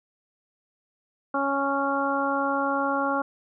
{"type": "harmonic tone", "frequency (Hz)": 277.2, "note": "C#4", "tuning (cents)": 0, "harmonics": [1, 2, 3, 4, 5], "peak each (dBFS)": [-29, -29, -29, -29, -29], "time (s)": [1.34, 3.22], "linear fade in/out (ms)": 5, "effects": []}